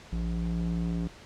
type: tone with band-pass filter sweep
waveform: square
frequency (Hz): 56.9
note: A#1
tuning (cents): -41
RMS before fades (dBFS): -30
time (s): 0.12-1.08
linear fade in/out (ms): 10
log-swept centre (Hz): 120 to 210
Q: 2.1
effects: pink hiss -50 dBFS RMS until 1.25 s + low-pass 6000 Hz 12 dB/octave